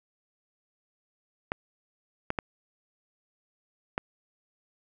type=clicks; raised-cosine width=0.5 ms; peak=-13 dBFS; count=4; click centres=1.519 / 2.304 / 2.388 / 3.979 s; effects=none